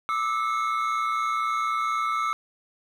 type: tone cluster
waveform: triangle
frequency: 1188 / 1308 / 2179 Hz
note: D6 / E6 / C#7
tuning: +20 / -14 / -30 cents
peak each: -26 / -24 / -32 dBFS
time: 0.09-2.33 s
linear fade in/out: 0 ms
effects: none